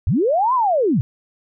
sine linear two-way sweep, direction up then down, 61.74 to 1061 to 97.3 Hz, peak -14 dBFS, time 0.07-1.01 s, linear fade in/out 0 ms, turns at 0.54 s, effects none

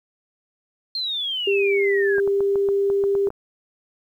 sine exponential sweep, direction down, 4235 to 1581 Hz, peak -23 dBFS, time 0.95-2.2 s, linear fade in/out 2 ms
sine tone, 397.7 Hz, G4, 25 cents sharp, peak -17 dBFS, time 1.47-3.29 s, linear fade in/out 5 ms
clicks, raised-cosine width 1 ms, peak -20 dBFS, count 10, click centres 2.183 / 2.276 / 2.406 / 2.557 / 2.688 / 2.901 / 3.039 / 3.152 / 3.272 / 3.304 s
effects 9-bit

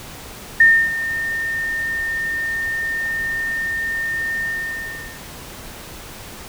sine tone with ADSR envelope, 1819 Hz, A#6, 43 cents flat, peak -6 dBFS, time 0.6-5.22 s, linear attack 5 ms, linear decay 290 ms, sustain -14 dB, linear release 780 ms, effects pink hiss -36 dBFS RMS until 6.48 s

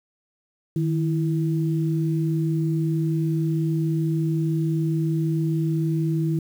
sine tone pair together, 156.14 / 329.6 Hz, D#3 / E4, +6 / 0 cents, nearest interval octave + minor second, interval 1294 cents, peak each -21 / -26 dBFS, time 0.76-6.39 s, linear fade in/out 2 ms, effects 8-bit

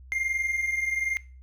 triangle tone pair together, 2093 / 2114 Hz, C7 / C7, 0 / +17 cents, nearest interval unison, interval 17 cents, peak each -30 / -25 dBFS, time 0.12-1.17 s, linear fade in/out 0 ms, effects noise-tail reverb RT60 0.4 s tail -20 dB re dry + added 64 Hz sine -45 dBFS peak until 1.42 s

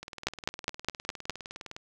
two click trains, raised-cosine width 0.2 ms, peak -9 / -23 dBFS, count 6 / 35, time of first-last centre 0.27-1.297 / 0.03-1.765 s, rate 4.87 / 19.6 Hz, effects none

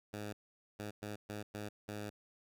10% pulse tone bursts at uneven times, 104.4 Hz, G#2, 10 cents sharp, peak -33 dBFS, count 6, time 0.13-0.33 / 0.79-0.91 / 1.02-1.16 / 1.29-1.43 / 1.54-1.69 / 1.88-2.1 s, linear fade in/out 10 ms, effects none

